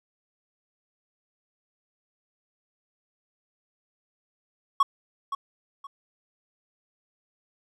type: tone with echo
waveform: triangle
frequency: 1108.7 Hz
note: C#6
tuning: in tune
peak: -14 dBFS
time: 4.8-4.83 s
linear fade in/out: 5 ms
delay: 520 ms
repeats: 2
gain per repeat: -11 dB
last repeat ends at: 5.87 s
effects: none